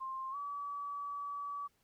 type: tone with pitch glide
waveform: sine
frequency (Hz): 1056 to 1144.9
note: C6 to D6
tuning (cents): +16 to -44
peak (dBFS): -38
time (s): 0-1.68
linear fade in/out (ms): 20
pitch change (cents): +140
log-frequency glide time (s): 0.31-0.36
effects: pink hiss -75 dBFS RMS until 1.83 s